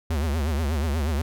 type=tone with vibrato; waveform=square; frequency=75.6 Hz; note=D#2; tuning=49 cents flat; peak=-23 dBFS; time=0.1-1.22 s; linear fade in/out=5 ms; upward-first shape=triangle; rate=8.3 Hz; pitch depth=200 cents each way; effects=none